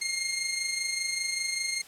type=tone with amplitude modulation; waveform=15% pulse; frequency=2129 Hz; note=C7; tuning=30 cents sharp; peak=-20 dBFS; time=0.01-1.82 s; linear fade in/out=10 ms; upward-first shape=sine; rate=25.1 Hz; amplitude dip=50%; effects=white hiss -51 dBFS RMS until 1.87 s + low-pass 11000 Hz 12 dB/octave